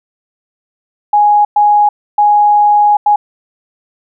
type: tone bursts at uneven times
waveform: sine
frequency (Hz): 830.6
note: G#5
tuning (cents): 0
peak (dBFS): -5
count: 4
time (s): 1.13-1.45 / 1.56-1.89 / 2.18-2.97 / 3.06-3.16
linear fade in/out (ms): 5
effects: none